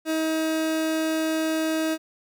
30% pulse tone, 317.8 Hz, D#4, 37 cents sharp, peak -20 dBFS, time 0.05-1.98 s, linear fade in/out 50 ms, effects none

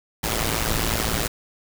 pink noise with amplitude modulation, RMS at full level -20 dBFS, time 0.23-1.28 s, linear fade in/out 10 ms, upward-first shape sine, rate 112 Hz, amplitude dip 85%, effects none

